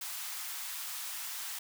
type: high-pass noise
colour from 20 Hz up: white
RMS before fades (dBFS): -40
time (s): 0.01-1.59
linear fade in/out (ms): 5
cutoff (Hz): 820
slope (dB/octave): 24
effects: none